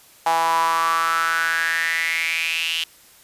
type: tone with high-pass filter sweep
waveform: sawtooth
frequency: 164.81 Hz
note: E3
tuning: in tune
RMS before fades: -21 dBFS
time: 0.26-2.84 s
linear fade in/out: 5 ms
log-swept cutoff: 840 to 3000 Hz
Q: 7
effects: white hiss -50 dBFS RMS until 3.23 s + resampled to 32000 Hz